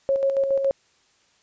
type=tone with tremolo; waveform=sine; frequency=546 Hz; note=C#5; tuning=26 cents flat; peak=-17 dBFS; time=0.09-0.71 s; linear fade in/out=0 ms; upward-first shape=square; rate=7.2 Hz; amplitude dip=45%; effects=white hiss -62 dBFS RMS until 1.42 s + resampled to 16000 Hz